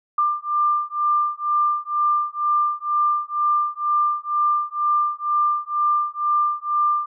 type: beating tone pair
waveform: sine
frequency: 1191 / 1193.1 Hz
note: D6 / D6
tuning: +24 / +27 cents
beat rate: 2.1 Hz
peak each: -21 dBFS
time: 0.18-7.06 s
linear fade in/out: 5 ms
effects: none